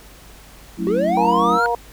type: chord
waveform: sine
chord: F# minor seventh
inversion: none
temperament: equal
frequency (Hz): 185 / 220 / 277.2 / 329.6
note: F#3 / A3 / C#4 / E4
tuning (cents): 0 / 0 / 0 / 0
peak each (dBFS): -24 / -26 / -30 / -24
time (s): 0.77-1.6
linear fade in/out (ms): 50
type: linear sweep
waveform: triangle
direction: up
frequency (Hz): 365.1 to 1450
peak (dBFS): -15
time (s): 0.87-1.66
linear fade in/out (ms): 0
type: harmonic tone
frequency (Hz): 236.3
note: A#3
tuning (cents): +24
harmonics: 2 / 3 / 4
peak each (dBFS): -22 / -22 / -21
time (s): 1.17-1.75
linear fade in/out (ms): 2
effects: added 50 Hz sine -45 dBFS peak until 1.92 s + pink hiss -45 dBFS RMS until 1.92 s